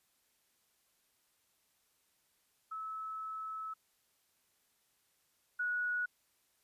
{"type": "tone pair in turn", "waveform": "sine", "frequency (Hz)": [1300, 1461.9], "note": ["E6", "F#6"], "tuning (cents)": [-24, -21], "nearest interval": "major second", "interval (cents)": 203, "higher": "second", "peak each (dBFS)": [-39, -32], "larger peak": "second", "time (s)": [[2.71, 3.74], [5.59, 6.06]], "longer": "first", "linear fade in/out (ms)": 10, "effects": ["white hiss -75 dBFS RMS until 6.63 s", "resampled to 32000 Hz"]}